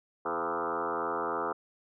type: tone with frequency modulation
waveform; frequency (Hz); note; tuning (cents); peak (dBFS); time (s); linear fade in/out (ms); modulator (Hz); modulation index
sine; 848; G#5; +36; -29; 0.25-1.53; 10; 83.2; 6.2
effects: none